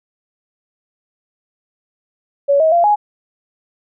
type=tone with pitch steps; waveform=sine; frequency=563 / 637 / 688 / 833 Hz; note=C#5 / D#5 / F5 / G#5; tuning=+27 / +41 / -26 / +5 cents; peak=-9 dBFS; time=2.48-2.96 s; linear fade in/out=20 ms; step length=120 ms; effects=none